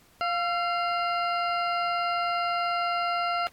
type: harmonic tone with a mistuned harmonic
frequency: 698.5 Hz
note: F5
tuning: in tune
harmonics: 1 / 2 / 3 / 4 / 6 / 7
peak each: -28 / -28 / -37 / -36 / -42 / -44 dBFS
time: 0.21-3.47 s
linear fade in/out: 0 ms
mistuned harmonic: 2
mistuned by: -47 cents
effects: pink hiss -59 dBFS RMS until 3.52 s + AAC 64 kbps